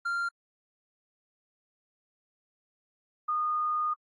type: tone pair in turn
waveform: triangle / sine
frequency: 1389 / 1226.8 Hz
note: F6 / D#6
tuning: -10 / -25 cents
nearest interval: major second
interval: 215 cents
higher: first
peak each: -26 dBFS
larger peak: neither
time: 0.05-0.29 / 3.28-3.94 s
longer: second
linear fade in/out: 10 ms
effects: AAC 32 kbps